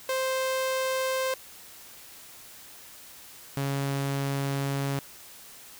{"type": "tone pair in turn", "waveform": "sawtooth", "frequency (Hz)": [523.3, 138.6], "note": ["C5", "C#3"], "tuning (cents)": [0, 0], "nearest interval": "octave + major seventh", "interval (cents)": 2300, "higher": "first", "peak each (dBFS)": [-22, -23], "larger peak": "first", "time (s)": [[0.09, 1.34], [3.57, 4.99]], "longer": "second", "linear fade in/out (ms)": 2, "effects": ["white hiss -48 dBFS RMS until 5.79 s"]}